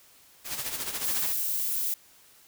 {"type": "noise with tremolo", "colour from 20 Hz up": "white", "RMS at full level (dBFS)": -31, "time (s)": [0.44, 1.34], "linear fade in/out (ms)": 50, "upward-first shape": "sine", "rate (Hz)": 14, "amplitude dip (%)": 60}
{"type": "noise", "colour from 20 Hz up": "violet", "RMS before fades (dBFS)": -29, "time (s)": [1.04, 1.94], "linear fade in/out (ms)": 2}
{"effects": ["white hiss -57 dBFS RMS until 2.47 s"]}